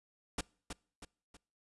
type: noise with echo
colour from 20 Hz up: pink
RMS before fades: -35 dBFS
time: 0.38-0.41 s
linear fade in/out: 5 ms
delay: 320 ms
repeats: 3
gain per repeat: -7 dB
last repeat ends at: 1.37 s
effects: noise-tail reverb RT60 0.5 s tail -26 dB re dry + resampled to 24000 Hz